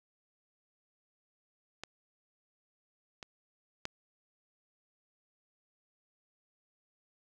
clicks, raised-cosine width 0.2 ms, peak -23 / -26 / -18 dBFS, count 3, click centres 1.836 / 3.228 / 3.854 s, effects none

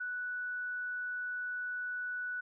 sine tone, 1480 Hz, F#6, in tune, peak -35 dBFS, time 0-2.41 s, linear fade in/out 10 ms, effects none

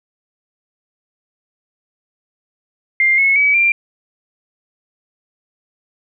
sine tone with pitch steps, 2100 / 2188 / 2280 / 2375 Hz, C7 / C#7 / C#7 / D7, +6 / -23 / +48 / +19 cents, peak -10 dBFS, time 3-3.72 s, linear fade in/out 2 ms, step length 180 ms, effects none

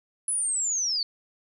sine linear sweep, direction down, 10170 to 4400 Hz, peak -24 dBFS, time 0.28-1.03 s, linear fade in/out 2 ms, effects none

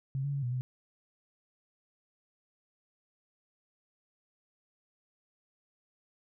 sine tone with pitch steps, 134.7 / 141.7 / 139.7 / 122.4 / 127 Hz, C#3 / C#3 / C#3 / B2 / B2, -49 / +38 / +14 / -15 / +49 cents, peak -30 dBFS, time 0.15-0.61 s, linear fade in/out 0 ms, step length 92 ms, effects none

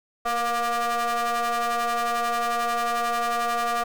40% pulse ring-modulated tone, 237.9 Hz, A#3, 35 cents sharp, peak -19 dBFS, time 0.25-3.84 s, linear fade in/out 10 ms, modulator 946 Hz, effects none

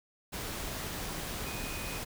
sine tone in noise, 2489 Hz, D#7, in tune, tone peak -45 dBFS, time 1.45-2 s, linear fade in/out 20 ms, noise pink, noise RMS -38 dBFS, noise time 0.32-2.05 s, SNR -10 dB, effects none

